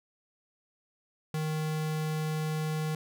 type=tone; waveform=square; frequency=155.56 Hz; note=D#3; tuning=in tune; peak=-30 dBFS; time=1.34-2.95 s; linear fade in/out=2 ms; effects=none